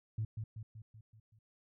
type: tone with echo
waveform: sine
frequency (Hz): 109.4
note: A2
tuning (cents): -9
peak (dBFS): -32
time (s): 0.18-0.25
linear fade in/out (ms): 5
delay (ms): 190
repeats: 6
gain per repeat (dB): -5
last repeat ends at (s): 1.39
effects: tanh soft clip ceiling -28 dBFS